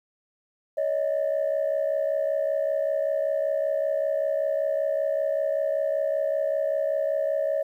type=tone pair together; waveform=sine; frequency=562 / 627.2 Hz; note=C#5 / D#5; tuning=+24 / +14 cents; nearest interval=major second; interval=190 cents; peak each=-24 dBFS; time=0.77-7.63 s; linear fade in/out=10 ms; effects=tanh soft clip ceiling -18 dBFS + 10-bit